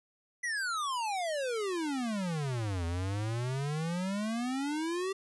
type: exponential two-way sweep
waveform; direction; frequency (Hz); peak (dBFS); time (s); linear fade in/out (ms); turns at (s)
square; down then up; 2000 to 82.7 to 392.9; -32; 0.43-5.13; 10; 2.85
effects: resampled to 24000 Hz